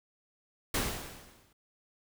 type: noise with exponential decay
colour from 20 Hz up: pink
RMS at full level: -28 dBFS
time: 0.74-1.53 s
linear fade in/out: 5 ms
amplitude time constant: 170 ms
effects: none